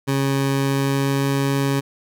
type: tone with pitch glide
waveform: 20% pulse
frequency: 137.1 to 138.21 Hz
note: C#3 to C#3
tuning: -19 to -5 cents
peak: -13 dBFS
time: 0.07-1.81 s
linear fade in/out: 20 ms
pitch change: +14 cents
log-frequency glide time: 0.5-1.31 s
effects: none